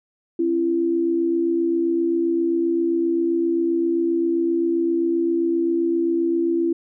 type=tone pair together; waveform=sine; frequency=270.1 / 337.7 Hz; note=C#4 / E4; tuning=-45 / +42 cents; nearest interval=major third; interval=387 cents; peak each=-26 / -18 dBFS; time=0.39-6.73 s; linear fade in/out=5 ms; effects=none